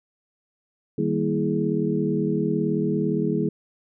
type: tone cluster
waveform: sine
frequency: 156.1 / 195.3 / 233.2 / 327.7 / 418.3 Hz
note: D#3 / G3 / A#3 / E4 / G#4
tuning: +6 / -6 / +1 / -10 / +12 cents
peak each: -27 dBFS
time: 0.98-3.49 s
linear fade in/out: 5 ms
effects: none

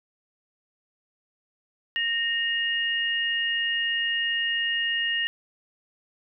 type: tone pair together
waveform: sine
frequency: 1851 / 2848 Hz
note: A#6 / F7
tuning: -13 / +33 cents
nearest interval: perfect fifth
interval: 746 cents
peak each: -26 dBFS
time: 1.96-5.27 s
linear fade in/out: 0 ms
effects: none

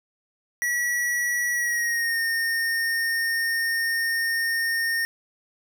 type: tone with pitch glide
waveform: square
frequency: 1933 to 1834 Hz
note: B6 to A#6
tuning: -38 to -29 cents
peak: -23 dBFS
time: 0.62-5.05 s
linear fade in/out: 0 ms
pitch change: -91 cents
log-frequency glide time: 1.53-2.2 s
effects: none

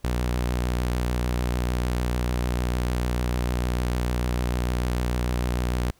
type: tone with vibrato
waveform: sawtooth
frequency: 61 Hz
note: B1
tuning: 21 cents flat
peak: -19 dBFS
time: 0.04-5.91 s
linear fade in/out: 5 ms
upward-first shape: sine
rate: 6.7 Hz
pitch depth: 27 cents each way
effects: pink hiss -61 dBFS RMS until 5.99 s

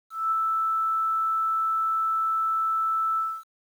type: tone with ADSR envelope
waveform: sine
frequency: 1318.5 Hz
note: E6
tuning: in tune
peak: -20 dBFS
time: 0.1-3.44 s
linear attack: 220 ms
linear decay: 4 ms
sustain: -2 dB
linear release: 260 ms
effects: 9-bit

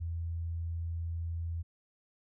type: tone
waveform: sine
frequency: 83.6 Hz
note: E2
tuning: 25 cents sharp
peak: -33 dBFS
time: 0-1.63 s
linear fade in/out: 20 ms
effects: none

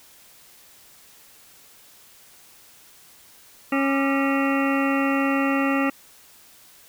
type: harmonic tone with a mistuned harmonic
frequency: 274.2 Hz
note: C#4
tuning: 19 cents flat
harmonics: 1 / 2 / 3 / 4 / 5 / 7 / 8 / 9 / 10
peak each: -21 / -28 / -31 / -30 / -31 / -30 / -36 / -36 / -32 dBFS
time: 3.72-5.9 s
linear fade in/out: 5 ms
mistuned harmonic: 4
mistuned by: +130 cents
effects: white hiss -51 dBFS RMS until 6.88 s

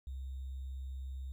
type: tone with sample-and-hold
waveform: sine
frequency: 66 Hz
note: C2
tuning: 16 cents sharp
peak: -39 dBFS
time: 0.07-1.32 s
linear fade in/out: 0 ms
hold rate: 3675 Hz
effects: none

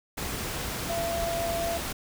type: tone in noise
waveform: sine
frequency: 676 Hz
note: E5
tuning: 43 cents sharp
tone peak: -28 dBFS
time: 0.89-1.78 s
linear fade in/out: 10 ms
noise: pink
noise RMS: -33 dBFS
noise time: 0.17-1.93 s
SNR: +2 dB
effects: none

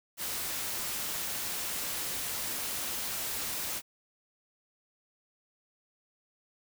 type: noise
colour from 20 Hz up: white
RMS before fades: -35 dBFS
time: 0.17-3.82 s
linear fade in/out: 50 ms
effects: none

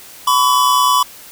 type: tone pair together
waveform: square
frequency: 1003 / 1132.7 Hz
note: B5 / C#6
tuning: +26 / +37 cents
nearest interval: major second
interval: 211 cents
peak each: -14 dBFS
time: 0.27-1.03 s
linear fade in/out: 5 ms
effects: white hiss -38 dBFS RMS until 1.31 s

